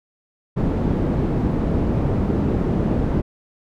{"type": "low-pass noise", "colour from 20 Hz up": "white", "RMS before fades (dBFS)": -20, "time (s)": [0.56, 3.22], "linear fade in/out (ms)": 20, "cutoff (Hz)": 270, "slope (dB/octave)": 12, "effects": []}